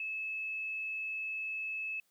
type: tone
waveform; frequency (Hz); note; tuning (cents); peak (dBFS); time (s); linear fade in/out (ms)
sine; 2600; E7; -24; -35; 0-2; 2
effects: white hiss -74 dBFS RMS until 2.1 s + high-pass 100 Hz 12 dB/octave